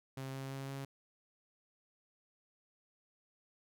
sawtooth tone with pitch steps, 133.8 / 134.81 / 135.82 / 136.85 Hz, C3 / C#3 / C#3 / C#3, +39 / -48 / -35 / -22 cents, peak -37 dBFS, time 0.17-0.85 s, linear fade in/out 5 ms, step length 170 ms, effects none

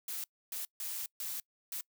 blue noise bursts at uneven times, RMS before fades -39 dBFS, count 5, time 0.08-0.24 / 0.52-0.65 / 0.8-1.06 / 1.2-1.4 / 1.72-1.81 s, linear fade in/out 2 ms, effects noise-tail reverb RT60 0.1 s tail -25 dB re dry

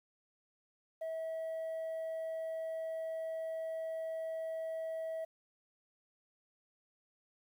sine tone, 647 Hz, E5, 32 cents flat, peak -34 dBFS, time 1.01-5.25 s, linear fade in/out 10 ms, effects tanh soft clip ceiling -36 dBFS + 11-bit

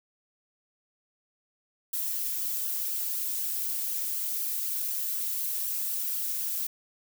violet noise with flanger, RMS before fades -31 dBFS, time 1.93-6.67 s, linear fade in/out 5 ms, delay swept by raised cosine 0.64 to 2.34 ms, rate 4 Hz, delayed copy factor +0.5, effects none

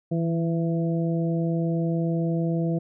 harmonic tone with a mistuned harmonic, 166.8 Hz, E3, 21 cents sharp, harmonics 1 / 2 / 3 / 4, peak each -23 / -29 / -33 / -35 dBFS, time 0.11-2.79 s, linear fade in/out 10 ms, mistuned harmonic 1, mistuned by -22 cents, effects none

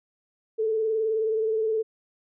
sine tone with vibrato, 440 Hz, A4, in tune, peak -22 dBFS, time 0.58-1.83 s, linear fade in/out 20 ms, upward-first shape triangle, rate 19 Hz, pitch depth 44 cents each way, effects none

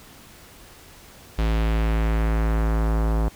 square tone with low-pass filter sweep, 55 Hz, A1, in tune, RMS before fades -21 dBFS, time 1.38-3.29 s, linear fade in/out 10 ms, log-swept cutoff 3700 to 1000 Hz, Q 1.2, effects pink hiss -47 dBFS RMS until 3.35 s

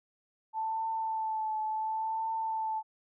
sine tone with vibrato, 880 Hz, A5, in tune, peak -30 dBFS, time 0.53-2.83 s, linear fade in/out 50 ms, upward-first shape triangle, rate 0.7 Hz, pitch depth 30 cents each way, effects none

